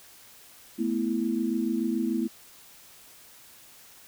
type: chord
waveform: sine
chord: A suspended second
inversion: none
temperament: equal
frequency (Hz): 220 / 246.9 / 329.6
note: A3 / B3 / E4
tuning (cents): 0 / 0 / 0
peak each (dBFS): -29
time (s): 0.78-2.28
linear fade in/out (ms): 20
effects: white hiss -52 dBFS RMS until 4.07 s